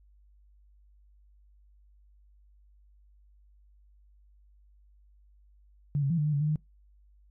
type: tone with pitch steps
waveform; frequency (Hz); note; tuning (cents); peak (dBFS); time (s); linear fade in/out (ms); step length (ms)
sine; 144.5 / 137.7 / 168.5 / 149.1 / 151 / 142.5 / 151.2 / 153; D3 / C#3 / E3 / D3 / D3 / C#3 / D#3 / D#3; -28 / -11 / +38 / +27 / +48 / +48 / -49 / -29; -24; 5.95-6.558; 0; 76
effects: noise-tail reverb RT60 0.2 s tail -24 dB re dry + added 50 Hz sine -57 dBFS peak until 7.3 s